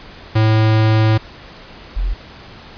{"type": "tone pair in turn", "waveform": ["square", "sine"], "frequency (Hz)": [109.6, 43.49], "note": ["A2", "F1"], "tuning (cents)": [-6, -6], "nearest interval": "octave + major third", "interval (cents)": 1600, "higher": "first", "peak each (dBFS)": [-11, -15], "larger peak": "first", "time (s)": [[0.35, 1.18], [1.96, 2.14]], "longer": "first", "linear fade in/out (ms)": 10, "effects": ["pink hiss -38 dBFS RMS until 2.77 s", "resampled to 11025 Hz"]}